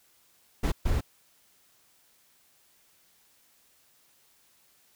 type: noise bursts at uneven times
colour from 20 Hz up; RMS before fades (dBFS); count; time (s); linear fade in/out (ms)
brown; -25; 2; 0.63-0.72 / 0.85-1.01; 10
effects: white hiss -64 dBFS RMS until 4.95 s